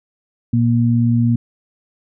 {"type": "tone pair together", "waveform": "sine", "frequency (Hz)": [118, 236], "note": ["A#2", "A#3"], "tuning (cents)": [22, 22], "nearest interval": "octave", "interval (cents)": 1200, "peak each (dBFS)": [-14, -15], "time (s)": [0.53, 1.36], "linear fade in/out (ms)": 5, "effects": []}